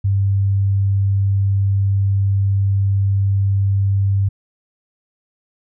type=tone; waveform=sine; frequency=98.5 Hz; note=G2; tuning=9 cents sharp; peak=-13 dBFS; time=0.04-4.29 s; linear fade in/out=10 ms; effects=none